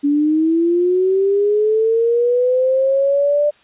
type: linear sweep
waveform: sine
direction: up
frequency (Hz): 283.2 to 594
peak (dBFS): -12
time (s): 0.03-3.51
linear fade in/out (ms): 20
effects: white hiss -52 dBFS RMS until 3.63 s + resampled to 8000 Hz